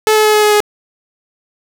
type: tone with pitch steps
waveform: sawtooth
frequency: 432.7 / 429.7 / 426.7 / 423.8 / 420.9 / 418 Hz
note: A4 / A4 / G#4 / G#4 / G#4 / G#4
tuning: -29 / -41 / +47 / +35 / +23 / +11 cents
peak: -4 dBFS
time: 0.07-0.604 s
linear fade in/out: 0 ms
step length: 89 ms
effects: none